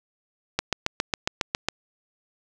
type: click train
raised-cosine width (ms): 0.2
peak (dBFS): -5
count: 9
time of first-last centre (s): 0.59-1.686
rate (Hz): 7.3
effects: none